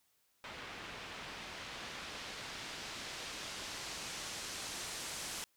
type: noise with low-pass filter sweep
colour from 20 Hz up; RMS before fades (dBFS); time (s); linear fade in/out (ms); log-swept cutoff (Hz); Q
white; -45; 0.44-5.44; 0; 2500 to 8600; 0.83
effects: white hiss -75 dBFS RMS until 5.56 s